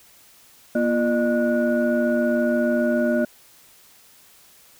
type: tone cluster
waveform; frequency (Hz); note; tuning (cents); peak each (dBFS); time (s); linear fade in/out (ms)
sine; 238.5 / 345.3 / 604 / 1461; A#3 / F4 / D5 / F#6; +40 / -20 / +48 / -22; -20 / -26 / -21 / -29; 0.75-3.25; 5
effects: tanh soft clip ceiling -10 dBFS + white hiss -52 dBFS RMS until 4.79 s